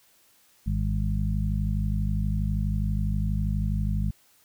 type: harmonic tone with a mistuned harmonic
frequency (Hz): 52.3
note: G#1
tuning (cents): +13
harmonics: 1 / 2 / 3 / 4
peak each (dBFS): -26 / -29 / -31 / -32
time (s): 0.66-4.11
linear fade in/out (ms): 10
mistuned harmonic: 4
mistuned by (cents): -47
effects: white hiss -61 dBFS RMS until 4.44 s